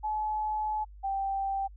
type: tone pair in turn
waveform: sine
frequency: 856 / 782.3 Hz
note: A5 / G5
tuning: -48 / -4 cents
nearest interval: major second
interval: 156 cents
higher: first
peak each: -28 dBFS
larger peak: neither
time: 0.03-0.85 / 1.03-1.68 s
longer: first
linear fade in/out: 20 ms
effects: added 50 Hz sine -46 dBFS peak until 1.76 s